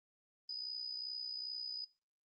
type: tone with amplitude modulation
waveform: sine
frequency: 4978 Hz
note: D#8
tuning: in tune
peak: -37 dBFS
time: 0.49-1.85 s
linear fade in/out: 5 ms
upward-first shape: sine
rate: 62.5 Hz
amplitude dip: 60%
effects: noise-tail reverb RT60 0.3 s tail -21 dB re dry + Opus 24 kbps